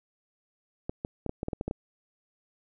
clicks, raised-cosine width 2 ms, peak -18 dBFS, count 10, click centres 0.895 / 1.049 / 1.263 / 1.294 / 1.431 / 1.484 / 1.532 / 1.611 / 1.68 / 1.711 s, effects none

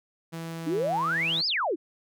sawtooth tone, 164.81 Hz, E3, in tune, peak -30 dBFS, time 0.32-1.42 s, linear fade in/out 20 ms
sine exponential two-way sweep, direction up then down, 283.4 to 5274 to 283.4 Hz, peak -24 dBFS, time 0.66-1.76 s, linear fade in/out 20 ms, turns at 1.47 s
effects none

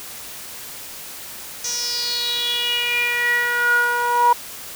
sawtooth tone with band-pass filter sweep, 481.5 Hz, B4, 44 cents flat, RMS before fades -20 dBFS, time 1.64-4.33 s, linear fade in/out 5 ms, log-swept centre 6100 to 960 Hz, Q 7.6, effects white hiss -35 dBFS RMS until 4.75 s

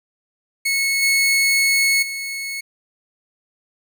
sawtooth tone with level steps, 2194 Hz, C#7, 18 cents flat, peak -14 / -11 / -22 dBFS, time 0.65-2.61 s, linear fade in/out 10 ms, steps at 1.02 / 2.02 s, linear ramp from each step 10 ms, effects none

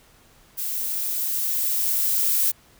violet noise with level ramp, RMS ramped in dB -28 to -20 dBFS, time 0.57-2.52 s, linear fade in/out 20 ms, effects pink hiss -55 dBFS RMS until 2.79 s

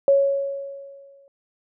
sine tone with exponential decay, 554.4 Hz, C#5, in tune, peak -11 dBFS, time 0.08-1.28 s, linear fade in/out 1 ms, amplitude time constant 260 ms, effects none

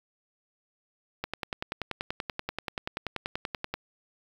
click train, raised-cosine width 0.3 ms, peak -15 dBFS, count 27, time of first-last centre 1.24-3.74 s, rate 10.4 Hz, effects 7-bit

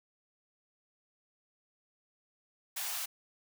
white high-pass noise, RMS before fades -37 dBFS, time 2.76-3.06 s, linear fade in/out 10 ms, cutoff 640 Hz, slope 48 dB/octave, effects none

